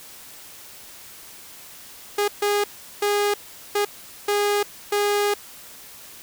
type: tone bursts at uneven times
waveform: sawtooth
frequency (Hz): 410.5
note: G#4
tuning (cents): -20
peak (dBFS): -15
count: 6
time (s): 2.18-2.28 / 2.42-2.64 / 3.02-3.34 / 3.75-3.85 / 4.28-4.63 / 4.92-5.34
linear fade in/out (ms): 5
effects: white hiss -43 dBFS RMS until 6.22 s